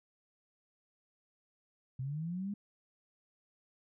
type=linear sweep; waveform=sine; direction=up; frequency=125.8 to 207.7 Hz; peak=-35 dBFS; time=1.99-2.54 s; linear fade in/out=5 ms; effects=none